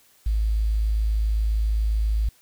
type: tone with quantisation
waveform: sine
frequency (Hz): 53.7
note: A1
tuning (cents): -41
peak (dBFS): -19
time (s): 0.26-2.29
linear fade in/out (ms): 5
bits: 8
effects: white hiss -58 dBFS RMS until 2.41 s